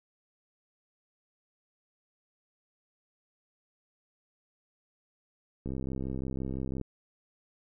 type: click train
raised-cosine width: 3 ms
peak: -23 dBFS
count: 77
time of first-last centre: 5.66-6.813 s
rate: 65.9 Hz
effects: none